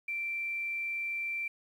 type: tone with quantisation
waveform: sine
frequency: 2349 Hz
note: D7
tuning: in tune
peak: -32 dBFS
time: 0.08-1.48 s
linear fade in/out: 5 ms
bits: 10
effects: none